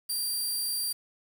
15% pulse tone, 4718 Hz, D8, 7 cents sharp, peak -22 dBFS, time 0.09-0.93 s, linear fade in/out 10 ms, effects 8-bit

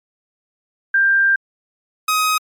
sine / sawtooth tone pair in turn, 1587 / 1259.6 Hz, G6 / D#6, +21 / +21 cents, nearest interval major third, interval 400 cents, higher first, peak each -11 dBFS, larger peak neither, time 0.94-1.36 / 2.08-2.38 s, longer first, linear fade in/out 5 ms, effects MP3 64 kbps

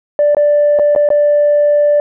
sine tone with dropouts, 587.3 Hz, D5, in tune, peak -6 dBFS, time 0.19-2 s, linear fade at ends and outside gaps 1 ms, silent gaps 0.348-0.368 / 0.789-0.795 / 0.951-0.961 / 1.089-1.103 s, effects tanh soft clip ceiling -4 dBFS

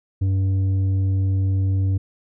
sine tone with tanh clipping, 96 Hz, G2, 36 cents flat, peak -18 dBFS, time 0.21-1.98 s, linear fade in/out 10 ms, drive 6 dB, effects none

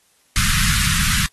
pink band-stop noise, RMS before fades -18 dBFS, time 0.36-1.26 s, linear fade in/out 0 ms, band 200 to 1200 Hz, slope 48 dB/octave, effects white hiss -59 dBFS RMS until 1.32 s + AAC 32 kbps

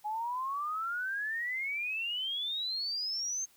sine exponential sweep, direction up, 830.6 to 6420 Hz, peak -32 dBFS, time 0.04-3.46 s, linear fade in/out 20 ms, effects white hiss -64 dBFS RMS until 3.56 s

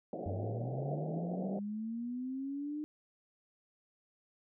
white band-pass noise, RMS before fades -41 dBFS, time 0.13-1.59 s, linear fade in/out 2 ms, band 140 to 740 Hz, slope 96 dB/octave
sine linear sweep, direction up, 90.7 to 304.6 Hz, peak -36 dBFS, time 0.26-2.84 s, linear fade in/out 0 ms
effects none

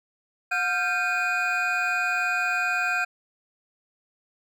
triangle tone cluster, 724 / 1389 / 1569 / 2466 Hz, F#5 / F6 / G6 / D#7, -38 / -10 / +1 / -16 cents, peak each -29 / -27 / -25 / -26 dBFS, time 0.51-3.05 s, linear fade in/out 10 ms, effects none

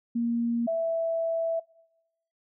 sine tone pair in turn, 234.6 / 659.7 Hz, A#3 / E5, +11 / +1 cents, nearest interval octave + tritone, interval 1790 cents, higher second, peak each -24 dBFS, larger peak neither, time 0.15-0.67 / 0.67-1.6 s, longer second, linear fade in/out 10 ms, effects noise-tail reverb RT60 1.0 s tail -25 dB re dry

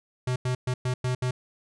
square tone bursts at uneven times, 126.4 Hz, B2, 41 cents sharp, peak -25 dBFS, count 6, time 0.27-0.36 / 0.45-0.55 / 0.67-0.74 / 0.85-0.94 / 1.04-1.15 / 1.22-1.31 s, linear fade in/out 5 ms, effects resampled to 22050 Hz

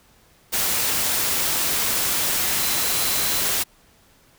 sine tone in noise, 4050 Hz, B7, 43 cents sharp, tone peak -32 dBFS, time 2.58-3.42 s, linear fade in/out 20 ms, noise white, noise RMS -22 dBFS, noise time 0.52-3.64 s, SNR -13 dB, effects pink hiss -56 dBFS RMS until 4.38 s

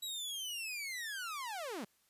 sawtooth linear sweep, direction down, 3920 to 175.6 Hz, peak -36 dBFS, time 0.02-1.85 s, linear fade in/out 10 ms, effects white hiss -73 dBFS RMS until 2.09 s + resampled to 32000 Hz

